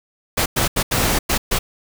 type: noise bursts at uneven times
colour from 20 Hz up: pink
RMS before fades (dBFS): -18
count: 6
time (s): 0.37-0.46 / 0.56-0.68 / 0.76-0.83 / 0.91-1.19 / 1.29-1.38 / 1.51-1.59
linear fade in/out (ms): 10
effects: none